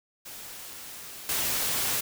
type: noise with level steps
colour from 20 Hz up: white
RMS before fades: -42 / -28 dBFS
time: 0.25-2.01 s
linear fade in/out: 10 ms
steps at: 1.29 s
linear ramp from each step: 2 ms
effects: none